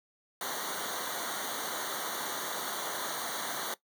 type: noise with comb filter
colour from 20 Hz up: pink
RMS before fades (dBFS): -36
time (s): 0.41-3.74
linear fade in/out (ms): 2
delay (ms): 0.39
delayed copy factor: -0.95
effects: noise-tail reverb RT60 0.1 s tail -17 dB re dry + high-pass 200 Hz 12 dB/octave